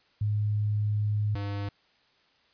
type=tone pair in turn; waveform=sine / square; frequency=104.9 / 100.97 Hz; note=G#2 / G#2; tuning=+18 / -48 cents; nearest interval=minor second; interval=66 cents; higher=first; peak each=-24 / -31 dBFS; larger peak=first; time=0.21-1.35 / 1.35-1.69 s; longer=first; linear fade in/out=5 ms; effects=white hiss -65 dBFS RMS until 2.53 s + resampled to 11025 Hz